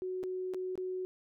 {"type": "tone with dropouts", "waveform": "sine", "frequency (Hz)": 370, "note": "F#4", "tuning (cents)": 0, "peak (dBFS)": -34, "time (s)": [0.02, 1.05], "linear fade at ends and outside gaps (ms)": 0, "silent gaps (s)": [[0.231, 0.237], [0.537, 0.545], [0.755, 0.777]], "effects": []}